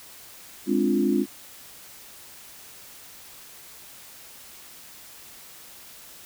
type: chord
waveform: sine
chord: D half-diminished seventh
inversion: second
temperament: equal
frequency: 207.7 / 261.6 / 293.7 / 349.2 Hz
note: Ab3 / C4 / D4 / F4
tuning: 0 / 0 / 0 / 0 cents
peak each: -25 dBFS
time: 0.66-1.26 s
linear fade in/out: 50 ms
effects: white hiss -46 dBFS RMS until 6.25 s